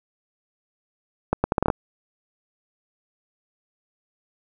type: accelerating click train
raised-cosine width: 1 ms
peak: -5 dBFS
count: 8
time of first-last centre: 1.33-1.702 s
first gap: 110 ms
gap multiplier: 0.74
effects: none